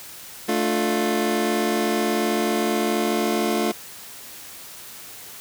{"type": "chord", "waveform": "25% pulse", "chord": "D minor", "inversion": "second", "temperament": "just", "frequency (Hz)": [220.2, 293.7, 352.4], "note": ["A3", "D4", "F4"], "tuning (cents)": [2, 0, 16], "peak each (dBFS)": [-20, -24, -20], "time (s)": [0.48, 3.72], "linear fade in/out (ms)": 10, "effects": ["white hiss -40 dBFS RMS until 5.4 s", "high-pass 60 Hz 12 dB/octave"]}